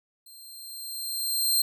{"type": "tone with level ramp", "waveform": "15% pulse", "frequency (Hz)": 4166, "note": "C8", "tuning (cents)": -8, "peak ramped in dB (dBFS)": [-41, -13], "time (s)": [0.26, 1.62], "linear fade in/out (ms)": 5, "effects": []}